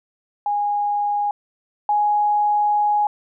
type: tone pair in turn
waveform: sine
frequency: 823 / 832.6 Hz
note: G#5 / G#5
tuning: -16 / +4 cents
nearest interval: unison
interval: 20 cents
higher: second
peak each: -18 / -15 dBFS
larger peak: second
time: 0.46-1.31 / 1.89-3.07 s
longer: second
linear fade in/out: 2 ms
effects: none